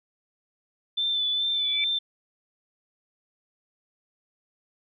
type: tone with vibrato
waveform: sine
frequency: 3520 Hz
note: A7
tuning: in tune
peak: -23 dBFS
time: 0.97-1.99 s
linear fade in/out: 10 ms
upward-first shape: sine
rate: 2.4 Hz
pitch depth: 27 cents each way
type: tone with exponential growth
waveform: sine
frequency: 2319 Hz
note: D7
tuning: 22 cents flat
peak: -24 dBFS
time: 1.48-1.84 s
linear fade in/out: 1 ms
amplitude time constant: 77 ms
effects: none